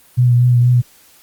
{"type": "tone with vibrato", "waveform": "sine", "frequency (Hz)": 122.6, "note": "B2", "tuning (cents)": -12, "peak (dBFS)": -8, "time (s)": [0.17, 0.82], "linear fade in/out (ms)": 20, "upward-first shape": "triangle", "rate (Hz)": 4.2, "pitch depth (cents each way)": 30, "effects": ["white hiss -48 dBFS RMS until 1.22 s", "Opus 32 kbps"]}